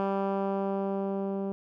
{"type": "tone with low-pass filter sweep", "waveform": "10% pulse", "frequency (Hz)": 196, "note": "G3", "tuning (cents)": 0, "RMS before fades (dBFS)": -30, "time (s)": [0, 1.52], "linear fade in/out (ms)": 0, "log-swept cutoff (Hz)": [1200, 400], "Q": 0.72, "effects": []}